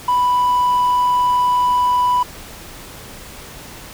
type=tone; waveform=triangle; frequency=989 Hz; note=B5; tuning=2 cents sharp; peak=-10 dBFS; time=0.08-2.23 s; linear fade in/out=5 ms; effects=tanh soft clip ceiling -7 dBFS + pink hiss -36 dBFS RMS until 3.93 s